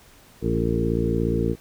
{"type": "harmonic tone with a mistuned harmonic", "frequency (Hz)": 57, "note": "A#1", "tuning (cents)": -38, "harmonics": [1, 2, 3, 4, 5, 6, 7, 8], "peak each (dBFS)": [-28, -27, -27, -28, -30, -28, -32, -28], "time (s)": [0.41, 1.56], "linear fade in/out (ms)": 50, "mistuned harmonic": 7, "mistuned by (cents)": 16, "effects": ["pink hiss -52 dBFS RMS until 1.6 s"]}